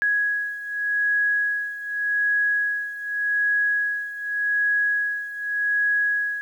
sine beating tone pair, 1666 / 1666.85 Hz, G#6 / G#6, +5 / +6 cents, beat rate 0.85 Hz, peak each -22 / -26 dBFS, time 0.02-6.41 s, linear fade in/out 0 ms, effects 9-bit

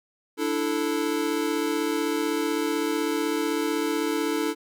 square chord, D suspended second, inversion none, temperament equal, 293.7 / 329.6 / 440 Hz, D4 / E4 / A4, 0 / 0 / 0 cents, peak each -29 dBFS, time 0.37-4.55 s, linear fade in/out 50 ms, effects none

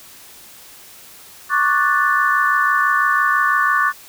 sine chord, D major seventh, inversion third, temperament equal, 1108.7 / 1174.7 / 1480 / 1760 Hz, C#6 / D6 / F#6 / A6, 0 / 0 / 0 / 0 cents, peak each -19 dBFS, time 1.49-3.93 s, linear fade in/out 50 ms, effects white hiss -42 dBFS RMS until 4.08 s

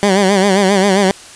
15% pulse tone with vibrato, 195.5 Hz, G3, 4 cents flat, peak -3 dBFS, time 0.03-1.11 s, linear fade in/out 0 ms, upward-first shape sine, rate 7.5 Hz, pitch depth 91 cents each way, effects white hiss -36 dBFS RMS until 1.35 s + resampled to 22050 Hz

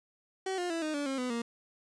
30% pulse tone with pitch steps, 380.3 / 354.8 / 331.1 / 308.9 / 288.2 / 268.9 / 250.9 / 234.1 Hz, F#4 / F4 / E4 / D#4 / D4 / C4 / B3 / A#3, +48 / +27 / +8 / -12 / -33 / +47 / +28 / +8 cents, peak -29 dBFS, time 0.46-1.42 s, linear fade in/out 5 ms, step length 120 ms, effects resampled to 22050 Hz + 10-bit

